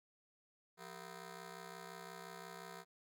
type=ring-modulated tone; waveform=10% pulse; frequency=283.7 Hz; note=C#4; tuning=40 cents sharp; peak=-38 dBFS; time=0.77-2.85 s; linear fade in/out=50 ms; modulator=109 Hz; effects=none